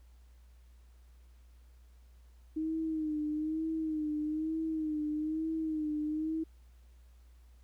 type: tone with vibrato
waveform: sine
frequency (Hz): 311.1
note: D#4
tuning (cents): 0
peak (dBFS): -31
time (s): 2.56-6.44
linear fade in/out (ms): 10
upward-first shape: sine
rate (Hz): 1.1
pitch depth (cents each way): 57
effects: added 60 Hz sine -55 dBFS peak until 7.63 s + pink hiss -72 dBFS RMS until 7.63 s